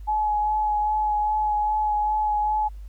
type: tone with vibrato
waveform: sine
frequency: 847 Hz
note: G#5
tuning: 34 cents sharp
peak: -20 dBFS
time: 0.07-2.69 s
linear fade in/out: 20 ms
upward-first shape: sine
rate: 2.5 Hz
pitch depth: 17 cents each way
effects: added 50 Hz sine -35 dBFS peak until 2.88 s + pink hiss -63 dBFS RMS until 2.88 s